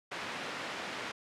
white band-pass noise, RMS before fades -40 dBFS, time 0.11-1.12 s, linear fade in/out 10 ms, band 170 to 2400 Hz, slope 12 dB/octave, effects low-pass 10000 Hz 12 dB/octave

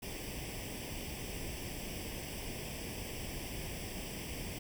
pink noise with comb filter, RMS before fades -42 dBFS, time 0.02-4.59 s, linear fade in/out 10 ms, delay 0.37 ms, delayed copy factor +0.8, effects none

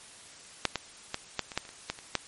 clicks, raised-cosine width 0.2 ms, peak -6 / -12 / -13 / -10 / -22 / -10 / -29 / -28 / -13 / -27 / -8 dBFS, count 11, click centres 0.653 / 0.757 / 1.144 / 1.393 / 1.518 / 1.576 / 1.652 / 1.691 / 1.9 / 1.989 / 2.153 s, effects white hiss -50 dBFS RMS until 2.27 s + MP3 48 kbps

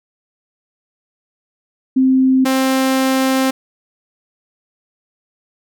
sine / sawtooth tone pair in turn, 261.6 / 263.9 Hz, C4 / C4, 0 / +15 cents, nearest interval unison, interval 15 cents, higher second, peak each -9 dBFS, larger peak neither, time 1.96-2.45 / 2.45-3.51 s, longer second, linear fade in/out 10 ms, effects none

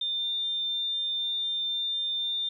sine tone, 3599 Hz, A7, 38 cents sharp, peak -27 dBFS, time 0.01-2.49 s, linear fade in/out 5 ms, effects 11-bit

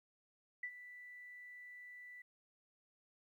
sine tone with ADSR envelope, 1975.5 Hz, B6, in tune, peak -38 dBFS, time 0.63-2.22 s, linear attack 5 ms, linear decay 67 ms, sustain -13 dB, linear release 5 ms, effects 13-bit

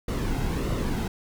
brown noise with flanger, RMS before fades -27 dBFS, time 0.08-1.08 s, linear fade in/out 5 ms, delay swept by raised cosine 1.2 to 1.74 ms, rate 1.6 Hz, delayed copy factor -0.5, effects none

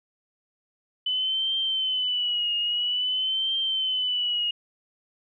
sine tone with vibrato, 2999 Hz, F#7, 23 cents sharp, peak -23 dBFS, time 1.06-4.51 s, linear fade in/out 5 ms, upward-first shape triangle, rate 0.5 Hz, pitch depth 90 cents each way, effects none

